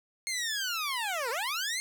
15% pulse linear two-way sweep, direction down then up, 2150 to 440 to 2150 Hz, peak -24 dBFS, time 0.27-1.8 s, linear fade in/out 0 ms, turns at 1.3 s, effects none

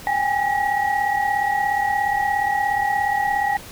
sine tone cluster, 789 / 826 / 1916 Hz, G5 / G#5 / A#6, +11 / -10 / +47 cents, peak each -23 / -21 / -24 dBFS, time 0.07-3.57 s, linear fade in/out 0 ms, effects pink hiss -39 dBFS RMS until 3.71 s

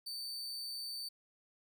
40% pulse tone, 4564 Hz, C#8, 50 cents sharp, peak -39 dBFS, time 0.06-1.09 s, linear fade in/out 10 ms, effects 13-bit

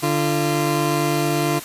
20% pulse tone pair together, 147.8 / 344.5 Hz, D3 / F4, +11 / -24 cents, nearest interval octave + minor third, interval 1465 cents, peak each -16 dBFS, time 0.02-1.6 s, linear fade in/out 20 ms, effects white hiss -35 dBFS RMS until 1.64 s + resampled to 32000 Hz

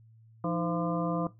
harmonic tone with a mistuned harmonic, 171.2 Hz, F3, 34 cents flat, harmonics 1 / 2 / 3 / 4 / 6 / 7, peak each -31 / -34 / -36 / -37 / -39 / -39 dBFS, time 0.44-1.27 s, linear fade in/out 2 ms, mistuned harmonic 2, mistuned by -150 cents, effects noise-tail reverb RT60 0.2 s tail -17 dB re dry + added 112 Hz sine -54 dBFS peak until 1.39 s

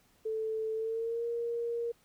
sine tone with pitch glide, 440 to 468.9 Hz, A4 to A#4, 0 to +10 cents, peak -31 dBFS, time 0.25-1.92 s, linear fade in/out 10 ms, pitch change +110 cents, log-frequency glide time 0.74-1.25 s, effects pink hiss -67 dBFS RMS until 2.04 s

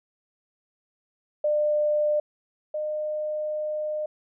sine tone pair in turn, 599 / 608.8 Hz, D5 / D#5, +34 / -38 cents, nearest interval unison, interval 28 cents, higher second, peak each -20 / -26 dBFS, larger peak first, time 1.44-2.2 / 2.74-4.06 s, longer second, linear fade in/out 5 ms, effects none

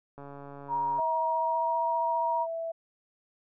click train, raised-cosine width 1 ms, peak -31 dBFS, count 116, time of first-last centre 0.18-0.996 s, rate 141 Hz
sine tone with vibrato, 947 Hz, A#5, 27 cents sharp, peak -26 dBFS, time 0.68-2.47 s, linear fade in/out 50 ms, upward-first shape sine, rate 15 Hz, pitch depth 12 cents each way
sine tone with pitch glide, 646 to 660 Hz, E5 to E5, -35 to +2 cents, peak -31 dBFS, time 0.98-2.72 s, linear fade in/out 10 ms, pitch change +37 cents, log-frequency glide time 1.28-1.81 s
effects none

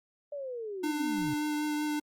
sine linear sweep, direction down, 590 to 122.9 Hz, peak -35 dBFS, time 0.32-1.34 s, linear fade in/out 5 ms
square tone with vibrato, 300.1 Hz, D4, 38 cents sharp, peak -30 dBFS, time 0.83-2 s, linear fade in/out 10 ms, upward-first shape sine, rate 5.2 Hz, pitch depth 12 cents each way
effects Opus 48 kbps

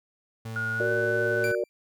35% pulse tone, 112.2 Hz, A2, 34 cents sharp, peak -32 dBFS, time 0.45-1.52 s, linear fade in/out 5 ms
sine tone with pitch glide, 1436 to 1499.6 Hz, F6 to F#6, +48 to +23 cents, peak -27 dBFS, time 0.56-1.55 s, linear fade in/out 2 ms, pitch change +75 cents, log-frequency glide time 0.73-0.9 s
sine chord, Gb augmented, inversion none, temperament equal, 370 / 466.2 / 587.3 Hz, Gb4 / Bb4 / D5, 0 / 0 / 0 cents, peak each -29 dBFS, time 0.8-1.64 s, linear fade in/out 2 ms
sawtooth tone with exponential decay, 2349 Hz, D7, in tune, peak -28 dBFS, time 1.44-1.69 s, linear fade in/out 0 ms, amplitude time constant 53 ms
effects none

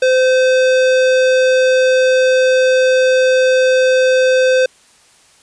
sine tone with hard clipping, 515 Hz, C5, 28 cents flat, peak -11 dBFS, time 0.02-4.66 s, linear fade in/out 5 ms, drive 17 dB, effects white hiss -49 dBFS RMS until 5.42 s + resampled to 22050 Hz

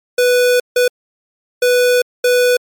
square tone bursts at uneven times, 493.9 Hz, B4, in tune, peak -10 dBFS, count 4, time 0.18-0.6 / 0.76-0.88 / 1.62-2.02 / 2.24-2.57 s, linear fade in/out 5 ms, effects MP3 96 kbps

